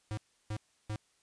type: tone bursts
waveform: square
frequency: 106.8 Hz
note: G#2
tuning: 49 cents sharp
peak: -35 dBFS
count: 3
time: 0.11-0.959 s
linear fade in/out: 0 ms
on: 63 ms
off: 330 ms
effects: white hiss -71 dBFS RMS until 1.22 s + resampled to 22050 Hz